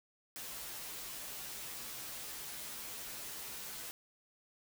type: noise with comb filter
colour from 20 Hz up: white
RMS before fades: -45 dBFS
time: 0.36-3.91 s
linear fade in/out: 0 ms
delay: 11 ms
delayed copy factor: -0.75
effects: none